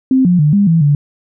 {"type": "tone with pitch steps", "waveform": "sine", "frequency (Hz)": [261.7, 177.9, 149.2, 202, 164.7, 145], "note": ["C4", "F3", "D3", "G#3", "E3", "D3"], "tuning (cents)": [0, 32, 28, -48, -1, -22], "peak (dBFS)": -7, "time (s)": [0.11, 0.95], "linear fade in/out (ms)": 2, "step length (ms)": 140, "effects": []}